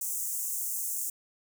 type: high-pass noise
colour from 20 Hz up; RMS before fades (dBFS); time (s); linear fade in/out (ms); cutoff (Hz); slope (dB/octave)
pink; -33; 0.01-1.1; 5; 6700; 48
effects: none